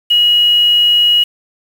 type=tone with quantisation; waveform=sine; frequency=2900 Hz; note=F#7; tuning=35 cents flat; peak=-7 dBFS; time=0.1-1.24 s; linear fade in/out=10 ms; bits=5; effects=none